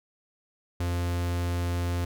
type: tone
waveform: 45% pulse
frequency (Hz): 87.31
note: F2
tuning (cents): 0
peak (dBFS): -26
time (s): 0.8-2.05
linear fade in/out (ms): 5
effects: none